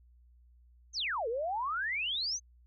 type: exponential two-way sweep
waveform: sine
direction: down then up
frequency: 6645 to 435.9 to 6460 Hz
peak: -31 dBFS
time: 0.93-2.4 s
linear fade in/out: 50 ms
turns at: 1.28 s
effects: added 60 Hz sine -58 dBFS peak until 2.66 s